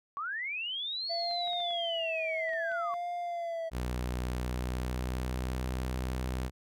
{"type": "linear two-way sweep", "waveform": "sine", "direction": "up then down", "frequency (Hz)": [1096, 4500, 1096], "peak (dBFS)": -33, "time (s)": [0.17, 2.94], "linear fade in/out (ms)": 0, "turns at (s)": 1.12}
{"type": "tone with vibrato", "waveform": "triangle", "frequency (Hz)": 672, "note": "E5", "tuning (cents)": 33, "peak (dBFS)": -31, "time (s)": [1.09, 3.7], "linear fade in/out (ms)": 20, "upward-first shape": "sine", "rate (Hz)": 0.62, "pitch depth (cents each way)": 77}
{"type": "clicks", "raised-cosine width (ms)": 0.3, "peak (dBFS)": -36, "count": 8, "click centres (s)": [1.311, 1.475, 1.532, 1.603, 1.707, 2.492, 2.534, 2.717]}
{"type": "tone with pitch glide", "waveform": "sawtooth", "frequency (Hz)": [61.74, 63.37], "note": ["B1", "B1"], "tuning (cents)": [0, 45], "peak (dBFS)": -28, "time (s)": [3.71, 6.51], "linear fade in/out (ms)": 50, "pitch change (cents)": 45, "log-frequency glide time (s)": [4.27, 5.65]}
{"effects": []}